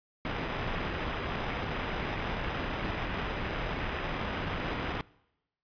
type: noise with sample-and-hold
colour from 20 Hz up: pink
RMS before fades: -34 dBFS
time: 0.25-5.01 s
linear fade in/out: 0 ms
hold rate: 4410 Hz
effects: noise-tail reverb RT60 0.9 s tail -23 dB re dry + resampled to 11025 Hz